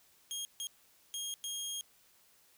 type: tone bursts at uneven times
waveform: 20% pulse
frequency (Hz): 3251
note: G#7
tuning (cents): -38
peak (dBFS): -32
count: 4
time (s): 0.31-0.45 / 0.6-0.67 / 1.14-1.34 / 1.44-1.81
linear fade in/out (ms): 0
effects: white hiss -66 dBFS RMS until 2.57 s